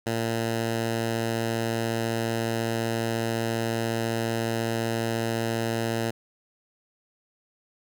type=tone; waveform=10% pulse; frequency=114.5 Hz; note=A#2; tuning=31 cents flat; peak=-17 dBFS; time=0.06-6.11 s; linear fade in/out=10 ms; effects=none